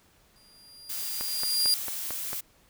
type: tone with exponential growth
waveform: sawtooth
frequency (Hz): 4800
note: D8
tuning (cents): +37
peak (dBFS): -17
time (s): 0.36-1.74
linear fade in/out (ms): 0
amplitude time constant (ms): 300
type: noise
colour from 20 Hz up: blue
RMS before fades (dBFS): -34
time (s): 0.89-2.41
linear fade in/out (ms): 10
type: click train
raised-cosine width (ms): 0.5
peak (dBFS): -21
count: 6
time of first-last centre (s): 1.21-2.331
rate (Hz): 4.46
effects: pink hiss -62 dBFS RMS until 2.69 s